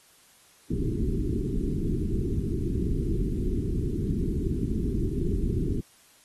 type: low-pass noise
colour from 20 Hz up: pink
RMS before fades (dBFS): -27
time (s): 0.7-5.81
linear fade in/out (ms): 10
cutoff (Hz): 410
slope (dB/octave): 96
effects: white hiss -58 dBFS RMS until 6.24 s + AAC 32 kbps